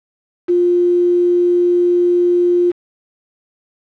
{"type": "tone with quantisation", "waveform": "sine", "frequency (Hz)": 352.1, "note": "F4", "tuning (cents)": 14, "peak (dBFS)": -10, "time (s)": [0.48, 2.72], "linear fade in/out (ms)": 20, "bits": 5, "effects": ["low-pass 2000 Hz 12 dB/octave"]}